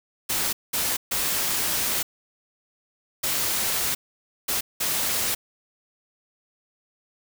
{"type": "noise bursts at uneven times", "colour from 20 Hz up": "white", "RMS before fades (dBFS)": -25, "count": 6, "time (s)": [[0.29, 0.53], [0.73, 0.97], [1.11, 2.03], [3.23, 3.95], [4.48, 4.61], [4.8, 5.35]], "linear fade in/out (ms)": 10, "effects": []}